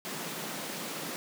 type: high-pass noise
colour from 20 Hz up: pink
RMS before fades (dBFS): -38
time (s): 0.05-1.16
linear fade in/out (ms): 0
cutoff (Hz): 150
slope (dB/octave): 48
effects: none